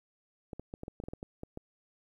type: clicks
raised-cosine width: 2 ms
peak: -27 dBFS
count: 12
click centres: 0.532 / 0.596 / 0.739 / 0.834 / 0.881 / 1.001 / 1.038 / 1.085 / 1.135 / 1.229 / 1.434 / 1.574 s
effects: 11-bit